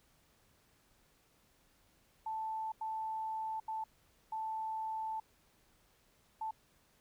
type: tone bursts at uneven times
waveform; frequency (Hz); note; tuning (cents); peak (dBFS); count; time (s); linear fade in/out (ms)
sine; 880; A5; 0; -36; 5; 2.26-2.72 / 2.81-3.6 / 3.68-3.84 / 4.32-5.2 / 6.41-6.51; 5
effects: pink hiss -70 dBFS RMS until 7 s